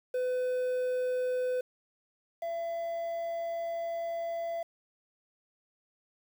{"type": "tone pair in turn", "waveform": "triangle", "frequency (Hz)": [504, 672.8], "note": ["B4", "E5"], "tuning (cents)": [35, 35], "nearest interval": "perfect fourth", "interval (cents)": 500, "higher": "second", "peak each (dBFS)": [-26, -30], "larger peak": "first", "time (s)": [[0.14, 1.61], [2.42, 4.63]], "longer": "second", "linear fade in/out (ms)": 5, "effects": ["9-bit"]}